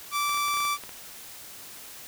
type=tone; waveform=sawtooth; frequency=1165 Hz; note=D6; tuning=14 cents flat; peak=-21 dBFS; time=0.11-0.78 s; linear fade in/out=50 ms
type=clicks; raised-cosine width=0.3 ms; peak=-25 dBFS; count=10; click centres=0.294 / 0.344 / 0.374 / 0.483 / 0.54 / 0.572 / 0.604 / 0.651 / 0.837 / 0.893 s
effects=white hiss -44 dBFS RMS until 2.07 s